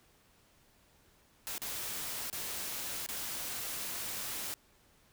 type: noise with dropouts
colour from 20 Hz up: white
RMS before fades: -39 dBFS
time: 1.47-4.54 s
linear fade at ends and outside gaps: 0 ms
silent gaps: 1.58-1.618 / 2.3-2.328 / 3.063-3.088 s
effects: pink hiss -66 dBFS RMS until 5.12 s